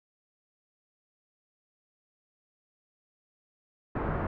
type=low-pass noise; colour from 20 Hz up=pink; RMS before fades=-31 dBFS; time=3.95-4.27 s; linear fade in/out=5 ms; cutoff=1500 Hz; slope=24 dB/octave; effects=none